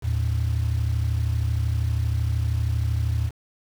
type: tone pair together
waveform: sine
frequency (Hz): 78.9 / 111.71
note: D#2 / A2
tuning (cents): +25 / +27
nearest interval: tritone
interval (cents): 602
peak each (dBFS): -22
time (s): 0.02-3.31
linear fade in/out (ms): 50
effects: tanh soft clip ceiling -16 dBFS + 7-bit